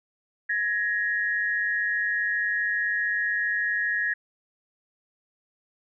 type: tone pair together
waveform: sine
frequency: 1671.3 / 1876 Hz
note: G#6 / A#6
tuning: +10 / +11 cents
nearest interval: major second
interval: 201 cents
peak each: -26 / -26 dBFS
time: 0.49-4.14 s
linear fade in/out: 10 ms
effects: none